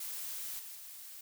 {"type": "noise with level steps", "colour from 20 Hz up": "blue", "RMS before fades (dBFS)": [-41, -47, -49], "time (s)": [0, 1.21], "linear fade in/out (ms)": 5, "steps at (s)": [0.59, 0.75], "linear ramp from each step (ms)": 5, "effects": []}